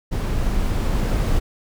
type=noise with level ramp; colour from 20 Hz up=brown; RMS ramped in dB=-22 to -18 dBFS; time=0.11-1.4 s; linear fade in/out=20 ms; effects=none